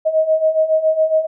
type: beating tone pair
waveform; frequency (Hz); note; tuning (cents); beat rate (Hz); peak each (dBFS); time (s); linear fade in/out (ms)
sine; 627 / 634.2; D#5 / D#5; +13 / +33; 7.2; -18 / -14; 0.05-1.27; 20
effects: none